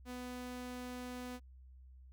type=tone; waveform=sawtooth; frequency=248.8 Hz; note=B3; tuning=13 cents sharp; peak=-39 dBFS; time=0.05-1.4 s; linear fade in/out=50 ms; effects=added 64 Hz sine -54 dBFS peak until 2.12 s